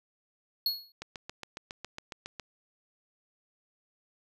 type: tone with exponential decay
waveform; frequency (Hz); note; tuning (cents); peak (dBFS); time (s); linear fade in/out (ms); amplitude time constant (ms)
square; 4332; C#8; -41; -24; 0.66-0.92; 2; 56
type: click train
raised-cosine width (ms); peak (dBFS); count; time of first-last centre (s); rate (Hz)
0.2; -22; 11; 1.02-2.397; 7.26
effects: none